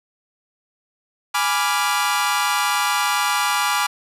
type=chord; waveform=sawtooth; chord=G# diminished seventh; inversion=none; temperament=equal; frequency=830.6 / 987.8 / 1174.7 / 1396.9 Hz; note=G#5 / B5 / D6 / F6; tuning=0 / 0 / 0 / 0 cents; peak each=-20 / -20 / -19 / -21 dBFS; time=1.34-3.87 s; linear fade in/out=10 ms; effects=resampled to 32000 Hz + 8-bit